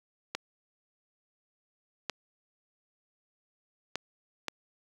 clicks, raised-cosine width 0.2 ms, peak -14 dBFS, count 4, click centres 0.35 / 2.097 / 3.956 / 4.483 s, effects high-pass 200 Hz 12 dB/octave + 8-bit

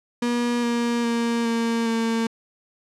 35% pulse tone with pitch steps, 240 / 236.8 / 233.7 / 230.6 / 227.6 Hz, B3 / A#3 / A#3 / A#3 / A#3, -49 / +27 / +5 / -19 / -41 cents, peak -19 dBFS, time 0.22-2.27 s, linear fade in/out 5 ms, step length 410 ms, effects low-pass 8000 Hz 12 dB/octave

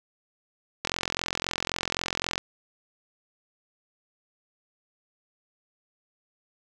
click train, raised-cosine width 0.2 ms, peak -9 dBFS, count 68, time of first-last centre 0.85-2.38 s, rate 43.8 Hz, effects none

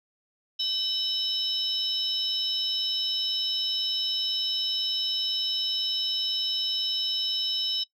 sine tone cluster, 3022 / 3820 / 5290 Hz, F#7 / A#7 / E8, +36 / +42 / +5 cents, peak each -29 dBFS, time 0.59-7.84 s, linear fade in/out 10 ms, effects noise-tail reverb RT60 0.1 s tail -20 dB re dry + tanh soft clip ceiling -17 dBFS

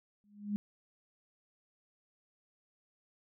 sine tone with exponential growth, 205.9 Hz, G#3, 15 cents flat, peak -28 dBFS, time 0.24-0.56 s, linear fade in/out 0 ms, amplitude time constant 68 ms, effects none

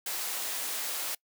white high-pass noise, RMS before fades -34 dBFS, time 0.06-1.15 s, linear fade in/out 5 ms, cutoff 390 Hz, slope 12 dB/octave, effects noise-tail reverb RT60 0.1 s tail -25 dB re dry

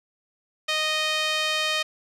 sawtooth tone with band-pass filter, 620 Hz, D#5, 6 cents flat, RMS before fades -25 dBFS, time 0.68-1.83 s, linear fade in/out 10 ms, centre 3200 Hz, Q 1.4, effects none

